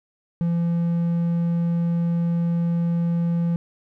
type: tone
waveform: triangle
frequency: 170 Hz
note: F3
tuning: 46 cents flat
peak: -17 dBFS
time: 0.41-3.56 s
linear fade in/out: 0 ms
effects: none